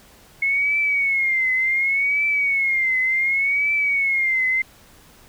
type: tone with vibrato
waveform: sine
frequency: 2175 Hz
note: C#7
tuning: 33 cents flat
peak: -17 dBFS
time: 0.42-4.62 s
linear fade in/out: 5 ms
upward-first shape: triangle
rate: 0.68 Hz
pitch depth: 120 cents each way
effects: pink hiss -50 dBFS RMS until 5.28 s